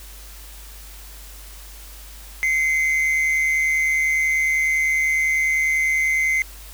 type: tone pair together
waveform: triangle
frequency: 2067 / 2217 Hz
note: C7 / C#7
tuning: -22 / 0 cents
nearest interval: minor second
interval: 122 cents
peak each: -16 / -24 dBFS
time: 2.43-6.42 s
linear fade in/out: 0 ms
effects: added 50 Hz sine -39 dBFS peak until 6.73 s + white hiss -43 dBFS RMS until 6.73 s